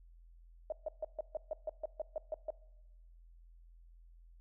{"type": "tone bursts", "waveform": "sine", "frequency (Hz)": 622.3, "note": "D#5", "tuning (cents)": 0, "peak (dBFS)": -34, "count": 12, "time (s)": [0.7, 2.504], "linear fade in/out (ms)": 2, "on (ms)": 22, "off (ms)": 140, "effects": ["noise-tail reverb RT60 1.0 s tail -21 dB re dry", "added 42 Hz sine -56 dBFS peak until 4.4 s"]}